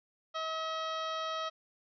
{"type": "harmonic tone with a mistuned harmonic", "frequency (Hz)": 640, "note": "D#5", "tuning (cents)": 49, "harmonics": [1, 2, 3, 4, 5, 6, 7, 8, 9], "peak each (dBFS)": [-39, -36, -47, -51, -44, -46, -53, -54, -56], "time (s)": [0.34, 1.5], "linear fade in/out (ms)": 20, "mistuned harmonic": 8, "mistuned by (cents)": 50, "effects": []}